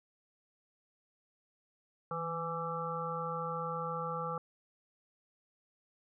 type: harmonic tone with a mistuned harmonic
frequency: 166.9 Hz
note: E3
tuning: 22 cents sharp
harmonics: 1 / 3 / 5 / 7 / 8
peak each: -42 / -40 / -43 / -39 / -42 dBFS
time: 2.11-4.38 s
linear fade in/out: 2 ms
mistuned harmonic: 1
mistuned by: -51 cents
effects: none